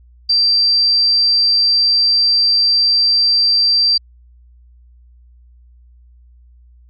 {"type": "tone", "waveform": "sine", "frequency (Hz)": 4699, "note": "D8", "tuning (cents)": 0, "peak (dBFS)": -10, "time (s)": [0.29, 3.98], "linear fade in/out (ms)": 10, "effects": ["added 60 Hz sine -43 dBFS peak until 6.89 s"]}